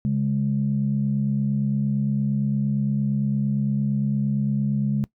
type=tone pair together; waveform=sine; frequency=137.96 / 206.7 Hz; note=C#3 / G#3; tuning=-8 / -8 cents; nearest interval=perfect fifth; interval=700 cents; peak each=-22 dBFS; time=0.05-5.04 s; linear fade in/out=0 ms; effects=noise-tail reverb RT60 0.1 s tail -21 dB re dry + tanh soft clip ceiling -12 dBFS